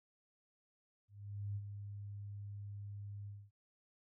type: tone with ADSR envelope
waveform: sine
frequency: 101.6 Hz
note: G#2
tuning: 38 cents flat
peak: -37 dBFS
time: 1.08-3.51 s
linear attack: 480 ms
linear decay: 48 ms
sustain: -7 dB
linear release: 240 ms
effects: none